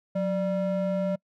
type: ring-modulated tone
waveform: triangle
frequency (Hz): 387.5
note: G4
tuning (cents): -20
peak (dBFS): -19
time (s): 0.15-1.16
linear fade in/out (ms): 10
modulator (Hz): 204
effects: noise-tail reverb RT60 0.1 s tail -26 dB re dry